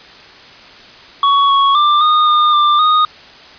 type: tone with pitch steps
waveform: square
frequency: 1120 / 1109 / 1185 / 1228 / 1215 / 1188 / 1239 Hz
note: C#6 / C#6 / D6 / D#6 / D#6 / D6 / D#6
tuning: +18 / 0 / +15 / -23 / -42 / +20 / -8 cents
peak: -9 dBFS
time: 1.23-3.05 s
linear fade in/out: 2 ms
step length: 260 ms
effects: white hiss -38 dBFS RMS until 3.58 s + resampled to 11025 Hz